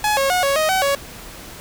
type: tone with pitch steps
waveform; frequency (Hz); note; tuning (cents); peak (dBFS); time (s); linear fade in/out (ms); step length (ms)
sawtooth; 845 / 546 / 727 / 555 / 625 / 758 / 559; G#5 / C#5 / F#5 / C#5 / D#5 / F#5 / C#5; +30 / -26 / -31 / +2 / +8 / +42 / +14; -12; 0.04-0.95; 2; 130
effects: pink hiss -37 dBFS RMS until 1.6 s